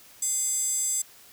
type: tone with high-pass filter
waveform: square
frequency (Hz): 698.5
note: F5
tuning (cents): 0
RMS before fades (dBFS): -27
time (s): 0.22-1.02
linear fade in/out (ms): 5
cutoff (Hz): 7600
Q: 6.7
effects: white hiss -52 dBFS RMS until 1.32 s